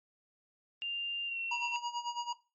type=tone with pitch glide; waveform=sine; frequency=2794 to 2721 Hz; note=F7 to F7; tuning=0 to -46 cents; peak=-34 dBFS; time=0.82-1.76 s; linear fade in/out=0 ms; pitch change=-46 cents; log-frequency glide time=1.26-1.38 s
type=tone with tremolo; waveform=square; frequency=955 Hz; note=A#5; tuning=42 cents sharp; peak=-32 dBFS; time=1.51-2.33 s; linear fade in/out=5 ms; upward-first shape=sine; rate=9.1 Hz; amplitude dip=80%
effects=noise-tail reverb RT60 0.3 s tail -17 dB re dry + MP3 32 kbps